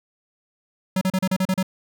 square tone bursts, 187.6 Hz, F#3, 24 cents sharp, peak -19 dBFS, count 8, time 0.96-1.629 s, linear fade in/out 5 ms, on 53 ms, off 35 ms, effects none

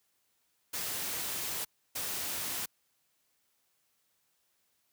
white noise bursts at uneven times, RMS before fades -36 dBFS, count 2, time 0.73-1.65 / 1.95-2.66 s, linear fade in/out 10 ms, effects white hiss -75 dBFS RMS until 4.92 s + high-pass 60 Hz 12 dB/octave

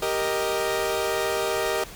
sawtooth chord, Eb major, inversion first, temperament equal, 392 / 466.2 / 622.3 Hz, G4 / Bb4 / Eb5, 0 / 0 / 0 cents, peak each -24 dBFS, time 0.02-1.84 s, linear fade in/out 5 ms, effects pink hiss -42 dBFS RMS until 1.95 s

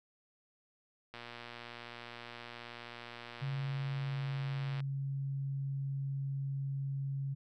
click train, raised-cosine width 0.3 ms, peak -30 dBFS, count 437, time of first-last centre 1.14-4.804 s, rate 119 Hz
sine tone, 137.4 Hz, C#3, 15 cents flat, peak -34 dBFS, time 3.41-7.35 s, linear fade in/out 20 ms
effects none

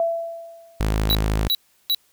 sine tone with exponential decay, 669 Hz, E5, 25 cents sharp, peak -16 dBFS, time 0-0.92 s, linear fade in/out 1 ms, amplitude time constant 200 ms
sawtooth tone, 53.1 Hz, G#1, 39 cents sharp, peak -15 dBFS, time 0.8-1.48 s, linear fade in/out 5 ms
square tone bursts, 3921 Hz, B7, 13 cents flat, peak -18 dBFS, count 3, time 1.1-1.947 s, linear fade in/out 0 ms, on 49 ms, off 350 ms
effects white hiss -61 dBFS RMS until 2.12 s

